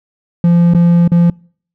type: tone with dropouts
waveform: triangle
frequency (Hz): 171.9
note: F3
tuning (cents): -27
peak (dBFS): -4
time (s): 0.44-1.3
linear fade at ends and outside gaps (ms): 2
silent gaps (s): 0.737-0.747 / 1.077-1.118
effects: noise-tail reverb RT60 0.5 s tail -26 dB re dry